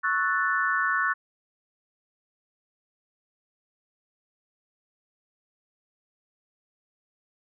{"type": "chord", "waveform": "sine", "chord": "F# minor seventh", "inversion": "second", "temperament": "equal", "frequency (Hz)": [1108.7, 1318.5, 1480, 1760], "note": ["C#6", "E6", "F#6", "A6"], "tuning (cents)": [0, 0, 0, 0], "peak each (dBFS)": [-28, -31, -26, -28], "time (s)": [0.03, 1.14], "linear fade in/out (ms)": 20, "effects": []}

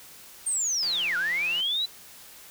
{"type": "linear two-way sweep", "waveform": "sine", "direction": "down then up", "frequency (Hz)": [8870, 1396.9, 4020], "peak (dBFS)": -24, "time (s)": [0.46, 1.86], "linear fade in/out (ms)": 10, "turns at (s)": 1.17}
{"type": "click train", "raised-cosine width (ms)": 0.2, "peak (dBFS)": -25, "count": 135, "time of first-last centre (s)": [0.83, 1.605], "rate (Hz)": 173}
{"effects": ["white hiss -48 dBFS RMS until 2.5 s"]}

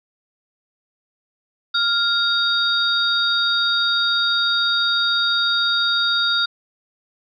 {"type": "tone cluster", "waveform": "sine", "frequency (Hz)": [1398, 3730, 4656], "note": ["F6", "A#7", "D8"], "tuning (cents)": [1, 0, -16], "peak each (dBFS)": [-20, -19, -25], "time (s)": [1.74, 6.46], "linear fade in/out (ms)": 10, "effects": []}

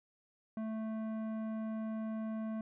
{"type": "tone with tanh clipping", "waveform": "sine", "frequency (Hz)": 220, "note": "A3", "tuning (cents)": 0, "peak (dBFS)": -38, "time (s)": [0.57, 2.61], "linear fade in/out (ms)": 2, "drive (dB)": 13, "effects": []}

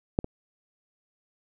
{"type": "clicks", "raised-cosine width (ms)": 2, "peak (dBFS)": [-9, -21], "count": 2, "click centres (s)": [0.189, 0.244], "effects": []}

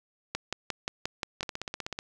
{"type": "two click trains", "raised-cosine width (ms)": 0.2, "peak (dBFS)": [-13, -17], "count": [7, 10], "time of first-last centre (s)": [[0.35, 1.408], [1.43, 1.989]], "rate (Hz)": [5.67, 16.1], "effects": []}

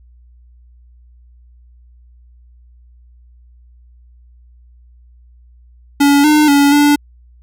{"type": "tone with pitch steps", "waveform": "square", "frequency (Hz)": [284.2, 302.3, 284.1, 291.2], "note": ["C#4", "D#4", "C#4", "D4"], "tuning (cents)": [43, -50, 43, -15], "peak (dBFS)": -8, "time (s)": [6, 6.96], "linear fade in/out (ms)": 10, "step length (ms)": 240, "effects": ["added 60 Hz sine -42 dBFS peak until 7.42 s"]}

